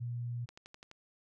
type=tone; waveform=sine; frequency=120 Hz; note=B2; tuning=49 cents flat; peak=-35 dBFS; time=0-0.46 s; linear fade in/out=20 ms
type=click train; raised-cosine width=0.2 ms; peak=-33 dBFS; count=6; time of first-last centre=0.49-0.914 s; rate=11.8 Hz
effects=none